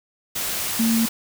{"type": "tone in noise", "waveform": "sine", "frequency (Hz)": 227.4, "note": "A#3", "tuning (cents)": -43, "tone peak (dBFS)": -17, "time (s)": [0.79, 1.06], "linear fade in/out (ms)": 10, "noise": "white", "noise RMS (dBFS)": -26, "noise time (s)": [0.35, 1.09], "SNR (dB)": 6, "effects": []}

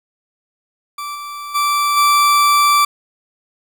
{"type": "tone with level steps", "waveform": "40% pulse", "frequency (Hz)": 1166, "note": "D6", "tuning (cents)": -13, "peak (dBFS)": [-23, -26, -13, -9], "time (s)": [0.98, 2.85], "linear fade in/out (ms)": 5, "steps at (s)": [1.14, 1.54, 1.96], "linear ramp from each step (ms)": 20, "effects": ["8-bit"]}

